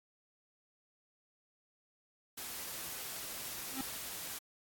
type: noise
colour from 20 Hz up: white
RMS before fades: -43 dBFS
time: 2.37-4.39 s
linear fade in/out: 10 ms
type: tone with exponential growth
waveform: square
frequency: 266.1 Hz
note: C4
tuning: 29 cents sharp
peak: -34 dBFS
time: 3.68-3.81 s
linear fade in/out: 1 ms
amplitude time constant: 28 ms
effects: AAC 64 kbps